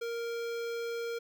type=tone with notch filter; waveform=square; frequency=466.2 Hz; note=A#4; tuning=in tune; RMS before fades=-36 dBFS; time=0.01-1.19 s; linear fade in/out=10 ms; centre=10000 Hz; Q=0.88; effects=none